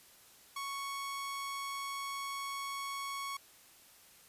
sawtooth tone, 1108.7 Hz, C#6, in tune, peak -34 dBFS, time 0.56-3.37 s, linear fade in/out 5 ms, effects white hiss -60 dBFS RMS until 4.28 s + resampled to 32000 Hz

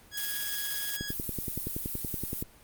15% pulse tone, 1661.2 Hz, G#6, in tune, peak -29 dBFS, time 0.11-1.14 s, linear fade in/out 50 ms
blue noise with tremolo, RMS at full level -33 dBFS, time 0.17-0.97 s, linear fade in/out 5 ms, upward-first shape square, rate 17 Hz, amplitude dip 25%
click train, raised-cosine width 3 ms, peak -21 dBFS, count 16, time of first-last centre 1.01-2.425 s, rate 10.6 Hz
violet noise, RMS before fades -36 dBFS, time 1.08-2.43 s, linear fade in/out 5 ms
effects pink hiss -56 dBFS RMS until 2.63 s + Opus 32 kbps

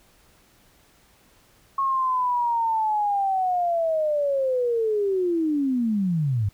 sine linear sweep, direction down, 1096 to 94.7 Hz, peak -20 dBFS, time 1.78-6.49 s, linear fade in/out 5 ms, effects pink hiss -58 dBFS RMS until 6.53 s

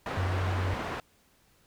white low-pass noise, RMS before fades -35 dBFS, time 0.06-1 s, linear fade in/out 2 ms, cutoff 1300 Hz, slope 12 dB/octave
sine tone, 92.5 Hz, F#2, in tune, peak -27 dBFS, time 0.17-0.74 s, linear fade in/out 5 ms
effects pink hiss -65 dBFS RMS until 1.66 s

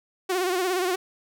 sawtooth tone with vibrato, 366.1 Hz, F#4, 18 cents flat, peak -19 dBFS, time 0.29-0.96 s, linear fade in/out 10 ms, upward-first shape sine, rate 17 Hz, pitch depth 74 cents each way, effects none

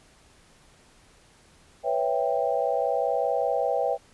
sine chord, C# half-diminished seventh, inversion third, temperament equal with one note detuned, 493.9 / 554.4 / 659.3 / 789.4 Hz, B4 / C#5 / E5 / G5, 0 / 0 / 0 / +12 cents, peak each -28 dBFS, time 1.83-3.98 s, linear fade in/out 50 ms, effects pink hiss -57 dBFS RMS until 4.13 s + resampled to 24000 Hz

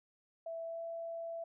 sine tone with pitch glide, 661 to 666.8 Hz, E5 to E5, +5 to +20 cents, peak -39 dBFS, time 0.46-1.44 s, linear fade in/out 5 ms, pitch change +15 cents, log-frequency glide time 0.64-0.82 s, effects none

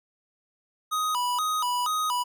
square tone with vibrato, 1108.7 Hz, C#6, in tune, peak -25 dBFS, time 0.91-2.24 s, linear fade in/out 20 ms, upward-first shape square, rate 2.1 Hz, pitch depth 210 cents each way, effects none

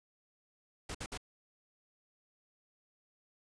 pink noise bursts, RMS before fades -41 dBFS, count 3, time 0.89-1.175 s, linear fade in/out 5 ms, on 57 ms, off 57 ms, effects resampled to 22050 Hz

